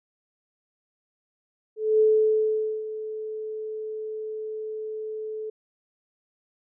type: tone with ADSR envelope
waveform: sine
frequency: 433.7 Hz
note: A4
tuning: 25 cents flat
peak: -15 dBFS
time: 1.76-5.5 s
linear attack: 240 ms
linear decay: 830 ms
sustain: -15 dB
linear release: 6 ms
effects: none